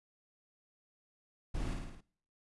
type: noise with echo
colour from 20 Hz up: brown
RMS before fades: -37 dBFS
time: 1.54-1.74 s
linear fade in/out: 10 ms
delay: 54 ms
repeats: 5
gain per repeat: -3 dB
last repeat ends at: 2.01 s
effects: noise-tail reverb RT60 0.5 s tail -21 dB re dry + resampled to 24000 Hz